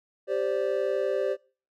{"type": "chord", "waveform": "triangle", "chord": "G suspended fourth", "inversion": "none", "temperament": "equal with one note detuned", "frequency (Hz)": [392, 523.3, 583.6], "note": ["G4", "C5", "D5"], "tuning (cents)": [0, 0, -11], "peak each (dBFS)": -27, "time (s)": [0.27, 1.37], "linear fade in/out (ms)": 50, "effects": ["noise-tail reverb RT60 0.4 s tail -24 dB re dry"]}